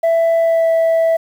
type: tone with pitch glide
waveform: sine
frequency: 663 to 656.5 Hz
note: E5 to E5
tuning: +10 to -7 cents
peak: -8 dBFS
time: 0.03-1.17 s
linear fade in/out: 10 ms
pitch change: -17 cents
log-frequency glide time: 0.39-0.71 s
effects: tanh soft clip ceiling -10 dBFS + 7-bit